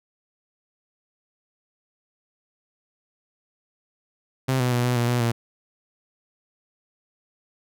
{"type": "tone with pitch steps", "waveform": "sawtooth", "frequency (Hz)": [131.2, 124.5, 121.7, 123.9, 119.4, 122.1, 117.3], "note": ["C3", "B2", "B2", "B2", "A#2", "B2", "A#2"], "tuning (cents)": [5, 14, -25, 6, 42, -19, 11], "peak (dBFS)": -16, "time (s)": [4.48, 5.32], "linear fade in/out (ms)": 10, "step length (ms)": 120, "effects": []}